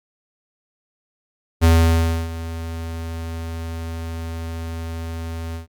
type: tone with ADSR envelope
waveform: square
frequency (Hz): 82.41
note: E2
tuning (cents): 0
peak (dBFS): -10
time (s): 1.61-5.67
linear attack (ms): 31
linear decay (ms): 640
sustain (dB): -17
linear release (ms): 120
effects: Opus 48 kbps